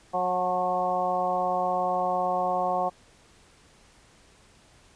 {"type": "harmonic tone with a mistuned harmonic", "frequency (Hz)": 181.9, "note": "F#3", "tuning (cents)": -29, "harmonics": [1, 2, 3, 4, 5, 6], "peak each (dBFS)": [-38, -37, -30, -26, -32, -32], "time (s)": [0.13, 2.9], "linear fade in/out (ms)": 20, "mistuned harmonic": 5, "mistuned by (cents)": -35, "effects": ["pink hiss -57 dBFS RMS until 4.95 s", "resampled to 22050 Hz"]}